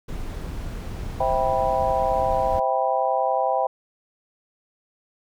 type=noise; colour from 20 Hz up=brown; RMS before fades=-31 dBFS; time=0.08-2.6 s; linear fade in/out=10 ms
type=chord; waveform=sine; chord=C major seventh; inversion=none; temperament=just; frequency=523.3 / 654.1 / 784.9 / 981.1 Hz; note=C5 / E5 / G5 / B5; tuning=0 / -14 / +2 / -12 cents; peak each=-25 / -25 / -23 / -27 dBFS; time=1.2-3.67 s; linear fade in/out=5 ms
effects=none